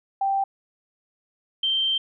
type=tone pair in turn; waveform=sine; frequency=784 / 3136 Hz; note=G5 / G7; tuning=0 / 0 cents; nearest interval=2 octaves; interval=2400 cents; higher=second; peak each=-20 dBFS; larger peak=neither; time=0.21-0.44 / 1.63-1.98 s; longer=second; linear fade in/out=5 ms; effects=none